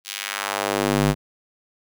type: tone with high-pass filter sweep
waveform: square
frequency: 50 Hz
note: G1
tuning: 35 cents sharp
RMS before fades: -23 dBFS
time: 0.04-1.15 s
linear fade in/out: 50 ms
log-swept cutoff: 4000 to 110 Hz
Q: 1
effects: none